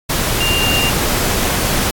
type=tone in noise; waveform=sine; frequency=2794 Hz; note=F7; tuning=in tune; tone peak=-16 dBFS; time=0.4-0.9 s; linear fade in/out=10 ms; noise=pink; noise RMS=-17 dBFS; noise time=0.09-1.91 s; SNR=-2 dB; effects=AAC 64 kbps